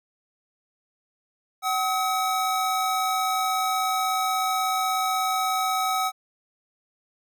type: tone pair together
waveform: square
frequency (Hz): 756 / 1278.8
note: F#5 / D#6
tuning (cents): +37 / +47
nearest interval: major sixth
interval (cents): 910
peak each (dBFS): -26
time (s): 1.62-6.12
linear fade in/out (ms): 50
effects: none